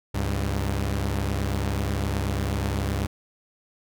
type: tone pair together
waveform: sawtooth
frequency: 69.3 / 99.88 Hz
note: C#2 / G2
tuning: 0 / +33 cents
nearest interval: tritone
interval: 633 cents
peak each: -23 dBFS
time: 0.14-3.07 s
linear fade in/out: 10 ms
effects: none